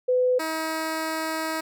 sine / 10% pulse tone pair in turn, 503 / 318.9 Hz, B4 / D#4, +32 / +43 cents, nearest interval minor sixth, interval 789 cents, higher first, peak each -18 dBFS, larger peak neither, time 0.08-0.39 / 0.39-1.61 s, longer second, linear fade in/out 10 ms, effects none

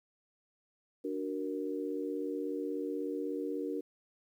sine chord, D augmented, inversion none, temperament equal, 293.7 / 370 / 466.2 Hz, D4 / F#4 / A#4, 0 / 0 / 0 cents, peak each -37 / -39 / -38 dBFS, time 1.04-3.81 s, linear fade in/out 10 ms, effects 11-bit

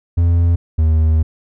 triangle tone pair in turn, 85.4 / 79.18 Hz, F2 / D#2, -38 / +31 cents, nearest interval minor second, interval 131 cents, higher first, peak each -8 dBFS, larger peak neither, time 0.17-0.56 / 0.78-1.23 s, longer second, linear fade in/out 10 ms, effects none

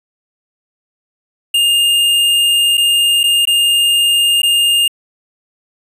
square tone with dropouts, 2821 Hz, F7, 17 cents sharp, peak -10 dBFS, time 1.54-4.88 s, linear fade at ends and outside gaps 5 ms, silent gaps 2.772-2.777 / 3.233-3.238 / 3.454-3.472 / 4.419-4.431 s, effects resampled to 32000 Hz

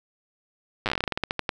slowing click train, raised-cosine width 0.3 ms, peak -9 dBFS, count 18, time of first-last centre 0.86-1.492 s, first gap 8 ms, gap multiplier 1.17, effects none

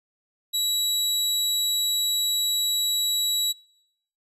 sawtooth tone, 3900 Hz, B7, 23 cents flat, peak -19 dBFS, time 0.53-3.53 s, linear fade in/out 20 ms, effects noise-tail reverb RT60 0.8 s tail -26 dB re dry + resampled to 32000 Hz

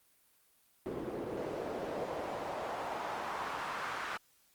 pink noise with band-pass filter sweep, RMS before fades -39 dBFS, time 0.86-4.17 s, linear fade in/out 0 ms, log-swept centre 350 to 1400 Hz, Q 1.8, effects white hiss -69 dBFS RMS until 4.54 s + Opus 32 kbps

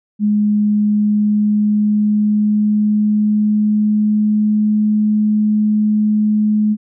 sine tone with pitch glide, 208.9 to 212.2 Hz, G#3 to G#3, +10 to +38 cents, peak -11 dBFS, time 0.19-6.77 s, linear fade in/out 50 ms, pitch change +28 cents, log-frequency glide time 0.65-4.83 s, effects none

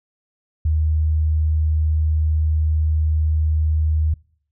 sine tone, 77.78 Hz, D#2, in tune, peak -15 dBFS, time 0.65-4.14 s, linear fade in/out 5 ms, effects noise-tail reverb RT60 0.6 s tail -25 dB re dry

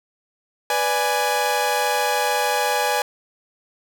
sawtooth chord, G# diminished, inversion first, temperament equal, 493.9 / 587.3 / 830.6 Hz, B4 / D5 / G#5, 0 / 0 / 0 cents, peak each -21 / -22 / -17 dBFS, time 0.7-3.02 s, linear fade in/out 2 ms, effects none

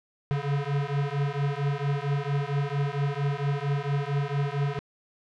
square beating tone pair, 139.8 / 144.2 Hz, C#3 / D3, +15 / -31 cents, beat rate 4.4 Hz, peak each -29 dBFS, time 0.31-4.79 s, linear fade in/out 0 ms, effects low-pass 3000 Hz 12 dB/octave

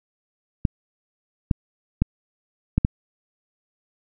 clicks, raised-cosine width 5 ms, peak -5 dBFS, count 5, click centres 0.652 / 1.512 / 2.02 / 2.78 / 2.849 s, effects none

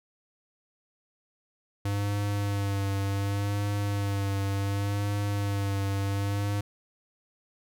square tone with vibrato, 100.3 Hz, G2, 40 cents sharp, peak -27 dBFS, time 1.85-6.61 s, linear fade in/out 5 ms, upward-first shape sine, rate 0.68 Hz, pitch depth 30 cents each way, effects none

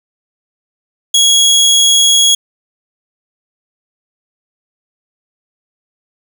25% pulse tone, 3322 Hz, G#7, in tune, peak -3 dBFS, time 1.14-2.35 s, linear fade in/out 5 ms, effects none

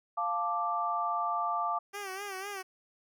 sine chord, D minor, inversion first, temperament equal, 698.5 / 880 / 1174.7 Hz, F5 / A5 / D6, 0 / 0 / 0 cents, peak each -34 / -35 / -31 dBFS, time 0.17-1.79 s, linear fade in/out 10 ms
10% pulse tone with vibrato, 392 Hz, G4, in tune, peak -29 dBFS, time 1.93-2.63 s, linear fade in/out 20 ms, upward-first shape sine, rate 4 Hz, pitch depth 83 cents each way
effects none

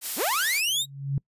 blue noise, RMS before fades -29 dBFS, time 0.01-0.62 s, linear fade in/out 50 ms
sawtooth linear sweep, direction up, 155.56 to 3860 Hz, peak -20 dBFS, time 0.16-0.86 s, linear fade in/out 50 ms
sine tone with exponential growth, 138.59 Hz, C#3, in tune, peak -20 dBFS, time 0.67-1.18 s, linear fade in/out 2 ms, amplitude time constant 110 ms
effects noise-tail reverb RT60 0.1 s tail -25 dB re dry + resampled to 32000 Hz

